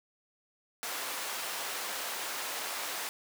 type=high-pass noise; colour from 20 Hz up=pink; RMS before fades=-37 dBFS; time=0.83-3.09 s; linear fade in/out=0 ms; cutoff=680 Hz; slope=12 dB/octave; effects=none